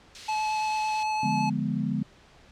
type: high-pass noise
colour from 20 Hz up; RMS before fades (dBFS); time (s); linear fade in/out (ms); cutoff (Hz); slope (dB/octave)
pink; -40; 0.15-1.03; 0; 3300; 12
type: tone with vibrato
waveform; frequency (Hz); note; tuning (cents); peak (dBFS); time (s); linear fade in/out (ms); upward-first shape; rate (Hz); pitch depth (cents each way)
square; 861; A5; -38; -26; 0.28-1.5; 10; sine; 8.9; 9
type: chord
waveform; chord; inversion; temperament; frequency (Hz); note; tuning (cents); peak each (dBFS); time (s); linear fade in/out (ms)
sine; D diminished seventh; none; equal; 146.83 / 174.61 / 207.7 / 246.9; D3 / F3 / Ab3 / Cb4; 0 / 0 / 0 / 0; -31 / -33 / -29 / -31; 1.23-2.03; 5
effects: pink hiss -55 dBFS RMS until 2.51 s + low-pass 5000 Hz 12 dB/octave